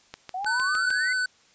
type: click train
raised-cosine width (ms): 0.2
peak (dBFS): -19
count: 6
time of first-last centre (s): 0.14-0.905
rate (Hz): 6.54
type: exponential sweep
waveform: sine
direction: up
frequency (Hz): 719 to 2093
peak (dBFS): -28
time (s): 0.34-1.13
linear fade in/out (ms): 5
type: tone with vibrato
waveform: square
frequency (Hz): 1504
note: F#6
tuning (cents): +28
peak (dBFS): -24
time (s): 0.46-1.26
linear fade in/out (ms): 5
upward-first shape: sine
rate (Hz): 9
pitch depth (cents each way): 12
effects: white hiss -59 dBFS RMS until 1.54 s + resampled to 16000 Hz